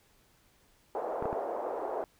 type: band-pass noise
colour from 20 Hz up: white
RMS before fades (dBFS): -35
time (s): 0.95-2.04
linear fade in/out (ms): 0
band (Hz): 420 to 760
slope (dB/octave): 24
type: clicks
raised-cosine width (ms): 1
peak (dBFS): -18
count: 3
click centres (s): 1.225 / 1.256 / 1.329
effects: pink hiss -66 dBFS RMS until 2.19 s